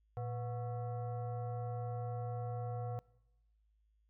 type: tone with frequency modulation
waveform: sine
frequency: 115.5 Hz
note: A#2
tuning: 16 cents flat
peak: -37 dBFS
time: 0.17-2.99 s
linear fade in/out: 0 ms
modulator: 610 Hz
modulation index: 0.85
effects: noise-tail reverb RT60 1.0 s tail -23 dB re dry + added 53 Hz sine -70 dBFS peak until 4.09 s